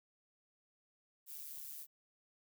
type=noise with amplitude modulation; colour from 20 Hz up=violet; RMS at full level=-45 dBFS; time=1.26-1.87 s; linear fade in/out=50 ms; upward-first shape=sine; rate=145 Hz; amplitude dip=70%; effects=none